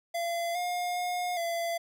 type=tone with pitch steps; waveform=square; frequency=682 / 712 / 716 / 678 Hz; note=F5 / F5 / F5 / E5; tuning=-41 / +33 / +43 / +49 cents; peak=-30 dBFS; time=0.14-1.78 s; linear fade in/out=10 ms; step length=410 ms; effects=none